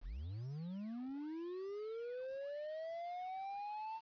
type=linear sweep; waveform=triangle; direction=up; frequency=31.11 to 903 Hz; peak=-40 dBFS; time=0.01-4.01 s; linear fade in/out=50 ms; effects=resampled to 11025 Hz + 11-bit